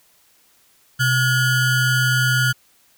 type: ring-modulated tone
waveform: square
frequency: 781 Hz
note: G5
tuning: 7 cents flat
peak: -13 dBFS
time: 0.99-2.53 s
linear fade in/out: 20 ms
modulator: 653 Hz
effects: white hiss -57 dBFS RMS until 2.97 s